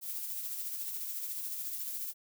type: noise with tremolo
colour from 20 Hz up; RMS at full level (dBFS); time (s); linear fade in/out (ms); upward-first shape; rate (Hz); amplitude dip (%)
violet; -37; 0.01-2.14; 50; sine; 14; 35
effects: none